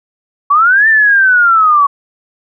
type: linear two-way sweep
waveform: sine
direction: up then down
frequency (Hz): 1108.7 to 1800 to 1112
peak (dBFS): -5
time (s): 0.5-1.87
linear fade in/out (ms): 10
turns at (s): 0.88
effects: none